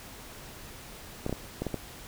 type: clicks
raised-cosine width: 2 ms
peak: -17 dBFS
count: 6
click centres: 1.264 / 1.295 / 1.327 / 1.62 / 1.667 / 1.743 s
effects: pink hiss -46 dBFS RMS until 2.07 s